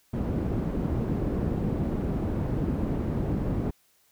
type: low-pass noise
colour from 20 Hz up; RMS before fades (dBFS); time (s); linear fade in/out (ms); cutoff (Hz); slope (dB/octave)
white; -28; 0.13-3.71; 10; 250; 12
effects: white hiss -65 dBFS RMS until 4.11 s